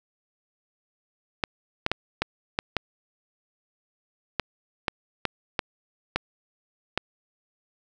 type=clicks; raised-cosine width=0.3 ms; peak=-7 dBFS; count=12; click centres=1.438 / 1.864 / 1.916 / 2.22 / 2.589 / 2.767 / 4.397 / 4.882 / 5.253 / 5.592 / 6.16 / 6.976 s; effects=none